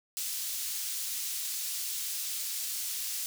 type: high-pass noise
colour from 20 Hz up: pink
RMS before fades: -35 dBFS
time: 0.17-3.26 s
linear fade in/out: 0 ms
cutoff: 5000 Hz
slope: 12 dB/octave
effects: none